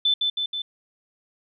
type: tone with echo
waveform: sine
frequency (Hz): 3520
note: A7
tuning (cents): 0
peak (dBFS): -17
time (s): 0.05-0.14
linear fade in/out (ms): 5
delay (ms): 160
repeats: 3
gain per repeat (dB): -3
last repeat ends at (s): 0.62
effects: none